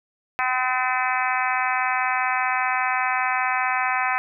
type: harmonic tone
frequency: 254.9 Hz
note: C4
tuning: 45 cents flat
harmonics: 3 / 4 / 5 / 6 / 7 / 8 / 9 / 10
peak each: -26 / -27 / -28 / -29 / -29 / -30 / -31 / -31 dBFS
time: 0.39-4.18 s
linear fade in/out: 0 ms
effects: none